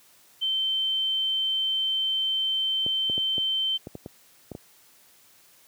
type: tone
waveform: sine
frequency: 3100 Hz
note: G7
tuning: 20 cents flat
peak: -23 dBFS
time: 0.41-3.78 s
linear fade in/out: 20 ms
type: clicks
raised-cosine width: 2 ms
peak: -22 dBFS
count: 9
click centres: 2.864 / 3.098 / 3.179 / 3.381 / 3.871 / 3.953 / 4.061 / 4.517 / 4.551 s
effects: white hiss -57 dBFS RMS until 5.67 s + high-pass 80 Hz 12 dB/octave